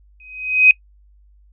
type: tone with exponential growth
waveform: sine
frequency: 2517 Hz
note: D#7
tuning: 19 cents sharp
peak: -3 dBFS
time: 0.2-0.71 s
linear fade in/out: 2 ms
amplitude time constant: 110 ms
effects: noise-tail reverb RT60 0.1 s tail -24 dB re dry + added 50 Hz sine -48 dBFS peak until 1.52 s